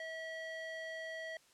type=tone with band-pass filter; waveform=square; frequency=646 Hz; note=E5; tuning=35 cents flat; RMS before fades=-44 dBFS; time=0-1.37 s; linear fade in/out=2 ms; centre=1700 Hz; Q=1.4; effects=white hiss -67 dBFS RMS until 1.53 s + low-pass 9000 Hz 12 dB/octave